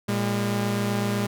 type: tone pair together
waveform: sawtooth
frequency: 115.2 / 202.3 Hz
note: A#2 / G#3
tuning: -20 / -45 cents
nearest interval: minor seventh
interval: 975 cents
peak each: -23 / -21 dBFS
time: 0.08-1.27 s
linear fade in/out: 10 ms
effects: none